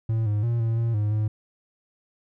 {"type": "tone with pitch steps", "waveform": "triangle", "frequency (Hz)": [112.4, 104.5, 117.7, 113.8, 115.8, 104.9, 107.2], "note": ["A2", "G#2", "A#2", "A#2", "A#2", "G#2", "A2"], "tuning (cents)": [37, 11, 17, -41, -11, 18, -45], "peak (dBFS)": -19, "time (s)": [0.09, 1.28], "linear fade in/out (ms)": 5, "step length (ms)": 170, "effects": []}